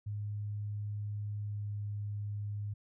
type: tone with pitch glide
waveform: sine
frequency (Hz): 103.83 to 103.23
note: G#2 to G#2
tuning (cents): 0 to -10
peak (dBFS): -35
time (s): 0.06-2.74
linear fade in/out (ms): 10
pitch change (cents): -10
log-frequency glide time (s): 1.42-1.68
effects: none